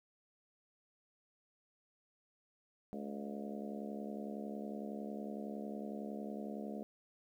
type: harmonic tone with a mistuned harmonic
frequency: 70.9 Hz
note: C#2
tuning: 40 cents sharp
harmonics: 3 / 4 / 5 / 6 / 7 / 8 / 9 / 10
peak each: -43 / -49 / -53 / -50 / -52 / -54 / -52 / -54 dBFS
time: 2.93-6.83 s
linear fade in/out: 0 ms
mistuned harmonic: 9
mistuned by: -44 cents
effects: 12-bit